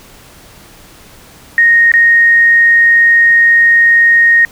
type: tone with dropouts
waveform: sine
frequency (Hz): 1861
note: A#6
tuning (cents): -3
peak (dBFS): -4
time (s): 1.58-4.45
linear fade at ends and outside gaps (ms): 1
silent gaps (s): 1.918-1.938
effects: pink hiss -39 dBFS RMS until 4.51 s